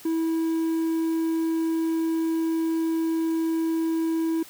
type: tone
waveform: triangle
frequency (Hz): 325.9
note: E4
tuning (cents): -20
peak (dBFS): -20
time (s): 0.05-4.43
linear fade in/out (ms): 5
effects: white hiss -47 dBFS RMS until 4.49 s